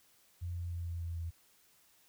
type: tone with pitch steps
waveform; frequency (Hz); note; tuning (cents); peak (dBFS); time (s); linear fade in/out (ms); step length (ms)
sine; 87.31 / 86.51 / 85.71 / 84.92 / 84.14 / 83.37; F2 / F2 / F2 / F2 / E2 / E2; 0 / -16 / -32 / -48 / +36 / +20; -36; 0.41-1.31; 20; 150
effects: white hiss -67 dBFS RMS until 2.08 s